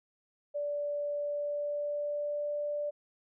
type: tone with pitch glide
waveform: sine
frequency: 582 to 587.4 Hz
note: D5 to D5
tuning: -16 to 0 cents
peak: -31 dBFS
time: 0.54-2.91 s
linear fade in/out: 20 ms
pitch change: +16 cents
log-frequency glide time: 1.13-2.51 s
effects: none